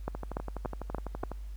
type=two click trains; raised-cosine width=1 ms; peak=-18 / -23 dBFS; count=5 / 15; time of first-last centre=0.08-1.236 / 0.15-1.317 s; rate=3.46 / 12 Hz; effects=added 50 Hz sine -38 dBFS peak until 1.56 s + pink hiss -63 dBFS RMS until 1.56 s